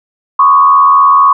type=tone with frequency modulation; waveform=sine; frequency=1112 Hz; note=C#6; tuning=5 cents sharp; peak=-3 dBFS; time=0.39-1.33 s; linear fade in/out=5 ms; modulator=84 Hz; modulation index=0.83; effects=none